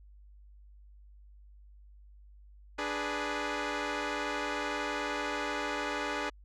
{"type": "chord", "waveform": "10% pulse", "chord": "G# diminished", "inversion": "second", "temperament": "equal", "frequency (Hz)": [293.7, 415.3, 493.9], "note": ["D4", "G#4", "B4"], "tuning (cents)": [0, 0, 0], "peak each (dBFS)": [-27, -28, -30], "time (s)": [2.78, 6.3], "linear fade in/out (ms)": 10, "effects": ["added 50 Hz sine -52 dBFS peak until 6.44 s", "low-pass 5000 Hz 12 dB/octave"]}